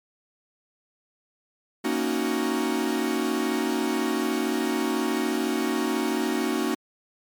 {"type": "chord", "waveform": "45% pulse", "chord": "D# minor seventh", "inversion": "second", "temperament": "equal", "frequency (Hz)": [233.1, 277.2, 311.1, 370], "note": ["A#3", "C#4", "D#4", "F#4"], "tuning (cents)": [0, 0, 0, 0], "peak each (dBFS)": -29, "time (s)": [1.84, 6.75], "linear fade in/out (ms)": 10, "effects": ["MP3 96 kbps"]}